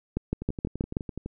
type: two click trains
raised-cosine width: 3 ms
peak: -13 / -21 dBFS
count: 6 / 11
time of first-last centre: 0.17-0.969 / 0.42-1.26 s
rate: 6.26 / 11.9 Hz
effects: none